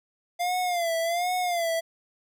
square tone with vibrato, 694 Hz, F5, 11 cents flat, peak -25 dBFS, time 0.39-1.81 s, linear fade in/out 20 ms, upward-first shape sine, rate 1.3 Hz, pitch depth 92 cents each way, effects none

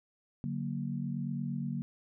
sine chord, D augmented, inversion none, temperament equal with one note detuned, 143.98 / 185 / 233.1 Hz, D3 / F#3 / A#3, -34 / 0 / 0 cents, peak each -36 / -38 / -37 dBFS, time 0.44-1.82 s, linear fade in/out 0 ms, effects none

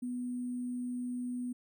sine tone with sample-and-hold, 246.9 Hz, B3, in tune, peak -34 dBFS, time 0.02-1.53 s, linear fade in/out 10 ms, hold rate 8820 Hz, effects none

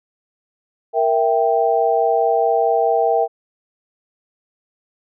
sine chord, E diminished, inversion second, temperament equal, 466.2 / 659.3 / 784 Hz, Bb4 / E5 / G5, 0 / 0 / 0 cents, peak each -18 dBFS, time 0.93-3.28 s, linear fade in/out 50 ms, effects none

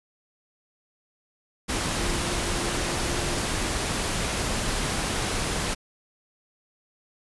sine tone in noise, 349.2 Hz, F4, in tune, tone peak -36 dBFS, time 1.96-3.42 s, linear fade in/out 20 ms, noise pink, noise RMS -27 dBFS, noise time 1.68-5.75 s, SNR -12 dB, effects resampled to 24000 Hz

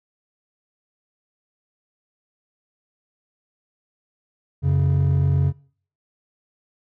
triangle tone pair together, 91.07 / 139 Hz, F#2 / C#3, -27 / +5 cents, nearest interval perfect fifth, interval 732 cents, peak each -17 / -15 dBFS, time 4.62-5.53 s, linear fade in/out 50 ms, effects noise-tail reverb RT60 0.5 s tail -22 dB re dry + tanh soft clip ceiling -8 dBFS

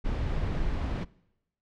brown noise, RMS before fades -29 dBFS, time 0.04-1.05 s, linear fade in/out 20 ms, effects noise-tail reverb RT60 0.9 s tail -23 dB re dry + low-pass 4000 Hz 12 dB/octave

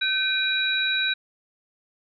sine tone cluster, 1537 / 2423 / 3886 Hz, G6 / D#7 / B7, -35 / -47 / -29 cents, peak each -25 / -29 / -24 dBFS, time 0.01-1.14 s, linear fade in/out 10 ms, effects none

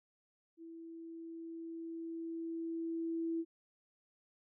sine tone with level ramp, 330 Hz, E4, 2 cents sharp, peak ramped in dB -48 to -33 dBFS, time 0.57-3.45 s, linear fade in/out 50 ms, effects none

